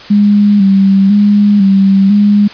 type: tone with vibrato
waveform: sine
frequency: 200 Hz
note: G3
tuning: 35 cents sharp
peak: -4 dBFS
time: 0.1-2.48 s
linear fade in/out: 10 ms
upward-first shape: square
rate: 1 Hz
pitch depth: 47 cents each way
effects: white hiss -31 dBFS RMS until 2.53 s + resampled to 11025 Hz